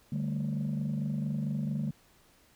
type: chord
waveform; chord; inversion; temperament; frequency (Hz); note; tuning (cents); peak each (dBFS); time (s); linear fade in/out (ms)
sine; D suspended fourth; none; just; 146.83 / 195.78 / 220.2; D3 / G3 / A3; 0 / -2 / +2; -31 / -34 / -33; 0.12-1.91; 5
effects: tanh soft clip ceiling -25 dBFS + pink hiss -63 dBFS RMS until 2.55 s